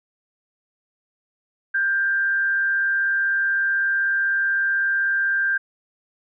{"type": "tone with frequency modulation", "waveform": "sine", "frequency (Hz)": 1584, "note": "G6", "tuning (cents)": 18, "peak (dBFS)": -18, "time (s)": [1.74, 5.58], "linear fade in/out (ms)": 10, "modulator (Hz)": 131, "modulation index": 0.32, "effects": []}